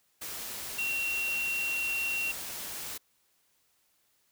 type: tone in noise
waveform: sine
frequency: 2738 Hz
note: F7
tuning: 35 cents flat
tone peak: -29 dBFS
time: 0.78-2.32 s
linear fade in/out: 10 ms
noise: white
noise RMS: -39 dBFS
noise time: 0.21-2.98 s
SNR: +7 dB
effects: white hiss -71 dBFS RMS until 4.31 s